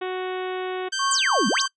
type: harmonic tone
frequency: 370 Hz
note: F#4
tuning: in tune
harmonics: 1 / 2 / 3 / 4 / 5 / 6 / 7 / 8 / 9 / 10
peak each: -27 / -33 / -37 / -39 / -41 / -43 / -44 / -45 / -46 / -47 dBFS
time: 0.01-0.89 s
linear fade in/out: 10 ms
type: tone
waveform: 15% pulse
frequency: 1560 Hz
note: G6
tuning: 9 cents flat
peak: -18 dBFS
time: 0.92-1.68 s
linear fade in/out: 10 ms
type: tone with tremolo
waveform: sine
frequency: 1100 Hz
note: C#6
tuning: 14 cents flat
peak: -21 dBFS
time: 0.99-1.66 s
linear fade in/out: 5 ms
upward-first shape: sine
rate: 3.2 Hz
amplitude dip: 100%
type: exponential two-way sweep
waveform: sine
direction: down then up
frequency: 8870 to 185 to 7070 Hz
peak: -20 dBFS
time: 1.11-1.62 s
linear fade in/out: 2 ms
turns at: 1.48 s
effects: noise-tail reverb RT60 0.1 s tail -23 dB re dry + resampled to 22050 Hz